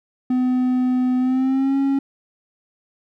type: tone with pitch glide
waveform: triangle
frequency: 252.9 to 274.2 Hz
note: B3 to C#4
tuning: +41 to -19 cents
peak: -14 dBFS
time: 0.3-1.99 s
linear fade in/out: 5 ms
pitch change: +140 cents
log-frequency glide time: 1.18-1.77 s
effects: none